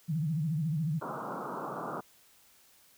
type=tone with vibrato; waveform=sine; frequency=156.4 Hz; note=D#3; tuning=9 cents sharp; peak=-28 dBFS; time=0.08-1 s; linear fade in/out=20 ms; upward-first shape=sine; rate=14 Hz; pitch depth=150 cents each way
type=band-pass noise; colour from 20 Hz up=white; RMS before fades=-38 dBFS; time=1.01-2.01 s; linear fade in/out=10 ms; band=130 to 1400 Hz; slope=96 dB/octave
effects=white hiss -62 dBFS RMS until 2.97 s